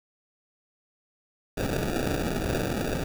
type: noise with sample-and-hold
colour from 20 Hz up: blue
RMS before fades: -28 dBFS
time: 1.57-3.04 s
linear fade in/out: 5 ms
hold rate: 1050 Hz
effects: none